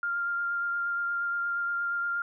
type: tone with vibrato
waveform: sine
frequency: 1396.9 Hz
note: F6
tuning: in tune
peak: -27 dBFS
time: 0.03-2.22 s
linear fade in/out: 2 ms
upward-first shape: sine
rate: 8.5 Hz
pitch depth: 12 cents each way
effects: none

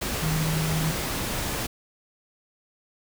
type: tone in noise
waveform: sine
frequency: 157.7 Hz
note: D#3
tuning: 24 cents sharp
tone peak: -24 dBFS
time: 0.22-0.92 s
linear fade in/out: 10 ms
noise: pink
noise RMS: -29 dBFS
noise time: 0.01-1.67 s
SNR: +2 dB
effects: none

